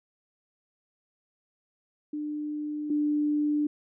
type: tone pair in turn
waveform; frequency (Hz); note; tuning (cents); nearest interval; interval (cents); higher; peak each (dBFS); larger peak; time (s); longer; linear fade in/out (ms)
sine; 299 / 296.9; D4 / D4; +31 / +19; unison; 12; first; -30 / -23; second; 2.13-2.9 / 2.9-3.67; neither; 5
effects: none